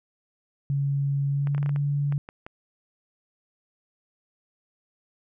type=tone with pitch glide; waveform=sine; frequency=140 to 143.11 Hz; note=C#3 to D3; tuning=+18 to -44 cents; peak=-22 dBFS; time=0.7-2.18 s; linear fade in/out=0 ms; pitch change=+38 cents; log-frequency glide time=1.28-1.6 s
type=clicks; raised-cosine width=0.5 ms; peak=-24 dBFS; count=10; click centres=1.472 / 1.548 / 1.58 / 1.629 / 1.661 / 1.693 / 1.761 / 2.124 / 2.289 / 2.465 s
effects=none